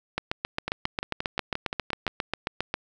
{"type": "two click trains", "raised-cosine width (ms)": 0.3, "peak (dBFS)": [-13, -10], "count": [9, 20], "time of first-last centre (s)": [[0.68, 2.079], [0.18, 2.741]], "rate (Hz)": [5.72, 7.42], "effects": []}